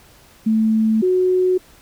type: tone pair in turn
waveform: sine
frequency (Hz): 220 / 367.8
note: A3 / F#4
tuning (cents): 0 / -10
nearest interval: major sixth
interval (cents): 890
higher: second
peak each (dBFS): -13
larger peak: neither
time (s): 0.46-1.02 / 1.02-1.58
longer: neither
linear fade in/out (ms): 10
effects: pink hiss -49 dBFS RMS until 1.81 s